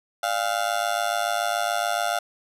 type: tone with amplitude modulation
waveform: 30% pulse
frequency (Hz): 698.5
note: F5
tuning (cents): 0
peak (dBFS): -16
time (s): 0.23-2.19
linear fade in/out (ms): 5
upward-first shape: sine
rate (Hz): 107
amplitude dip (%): 95
effects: resampled to 32000 Hz + 9-bit